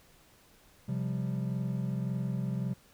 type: chord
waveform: triangle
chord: C suspended fourth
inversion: none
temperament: just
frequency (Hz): 130.81 / 174.42 / 196.22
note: C3 / F3 / G3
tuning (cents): 0 / -2 / +2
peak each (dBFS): -31 / -34 / -34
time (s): 0.88-2.74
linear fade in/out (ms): 10
effects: pink hiss -61 dBFS RMS until 2.93 s